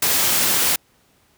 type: noise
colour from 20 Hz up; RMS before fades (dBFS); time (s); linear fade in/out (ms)
white; -18; 0.02-0.76; 5
effects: pink hiss -59 dBFS RMS until 1.37 s + high-pass 60 Hz 12 dB/octave